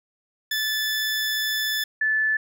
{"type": "tone pair in turn", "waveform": ["20% pulse", "sine"], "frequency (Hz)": [1743, 1743], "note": ["A6", "A6"], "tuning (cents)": [-17, -17], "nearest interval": "unison", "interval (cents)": 0, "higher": "neither", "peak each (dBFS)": [-18, -19], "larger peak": "first", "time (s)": [[0.51, 1.84], [2.01, 2.37]], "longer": "first", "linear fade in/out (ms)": 5, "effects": []}